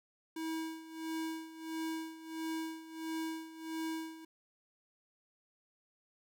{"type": "tone with tremolo", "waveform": "square", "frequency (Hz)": 321.8, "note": "E4", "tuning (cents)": -42, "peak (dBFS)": -36, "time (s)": [0.36, 4.25], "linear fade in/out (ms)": 5, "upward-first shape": "sine", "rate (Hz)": 1.5, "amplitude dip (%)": 80, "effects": []}